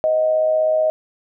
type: tone with amplitude modulation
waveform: sine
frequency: 627 Hz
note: D#5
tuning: 13 cents sharp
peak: -12 dBFS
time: 0.04-0.9 s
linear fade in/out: 0 ms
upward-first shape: sine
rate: 116 Hz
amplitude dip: 45%
effects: none